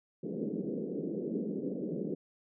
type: band-pass noise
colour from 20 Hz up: pink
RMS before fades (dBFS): -36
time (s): 0.23-2.15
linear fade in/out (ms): 10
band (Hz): 170 to 480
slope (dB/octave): 48
effects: none